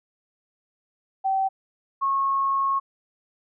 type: tone pair in turn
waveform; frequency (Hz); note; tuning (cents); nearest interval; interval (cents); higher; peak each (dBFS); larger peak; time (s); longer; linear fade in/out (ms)
sine; 771 / 1092.3; G5 / C#6; -29 / -26; tritone; 603; second; -20; neither; 1.24-1.49 / 2.01-2.8; second; 20
effects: none